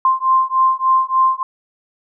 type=beating tone pair; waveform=sine; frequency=1046.5 / 1049.9 Hz; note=C6 / C6; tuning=0 / +6 cents; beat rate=3.4 Hz; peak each=-15 dBFS; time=0.05-1.43 s; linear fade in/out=2 ms; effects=none